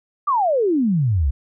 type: exponential sweep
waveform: sine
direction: down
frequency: 1222 to 61.74 Hz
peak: -15 dBFS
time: 0.27-1.31 s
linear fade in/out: 10 ms
effects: none